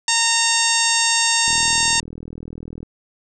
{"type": "harmonic tone", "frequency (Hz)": 919, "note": "A#5", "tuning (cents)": -25, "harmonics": [1, 2, 3, 4, 5, 6, 7, 8, 9], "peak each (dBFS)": [-24, -24, -24, -24, -24, -24, -24, -24, -24], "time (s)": [0.08, 2], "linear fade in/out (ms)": 2}
{"type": "click train", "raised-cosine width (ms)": 3, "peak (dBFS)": -21, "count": 55, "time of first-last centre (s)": [1.48, 2.83], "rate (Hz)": 40}
{"effects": []}